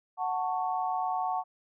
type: chord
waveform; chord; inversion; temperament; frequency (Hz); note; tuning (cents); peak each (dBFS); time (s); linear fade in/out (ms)
sine; F# minor; none; just; 740 / 888 / 1110; F#5 / A5 / C#6; 0 / +16 / +2; -30 / -33 / -35; 0.17-1.44; 50
effects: none